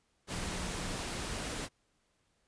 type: tone in noise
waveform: sine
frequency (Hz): 182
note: F#3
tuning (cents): -28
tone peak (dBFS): -46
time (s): 0.28-1.04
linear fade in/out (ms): 50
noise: pink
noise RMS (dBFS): -38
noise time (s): 0.27-1.69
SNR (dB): -11
effects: pink hiss -75 dBFS RMS until 2.47 s + resampled to 22050 Hz